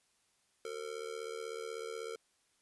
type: tone with amplitude modulation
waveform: square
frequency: 452.7 Hz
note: A4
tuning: 49 cents sharp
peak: -37 dBFS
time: 0.65-2.16 s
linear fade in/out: 2 ms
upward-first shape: sine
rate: 76.2 Hz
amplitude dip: 85%
effects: white hiss -74 dBFS RMS until 2.61 s + resampled to 24000 Hz